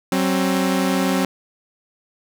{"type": "tone pair together", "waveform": "sawtooth", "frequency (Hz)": [188.59, 266.7], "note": ["F#3", "C4"], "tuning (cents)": [33, 33], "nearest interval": "tritone", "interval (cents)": 600, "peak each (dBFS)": -16, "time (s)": [0.12, 1.25], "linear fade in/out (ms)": 2, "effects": []}